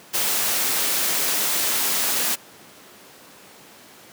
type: noise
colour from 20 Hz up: white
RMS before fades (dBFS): -22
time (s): 0.13-2.36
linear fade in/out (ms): 20
effects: pink hiss -46 dBFS RMS until 4.12 s + high-pass 200 Hz 12 dB/octave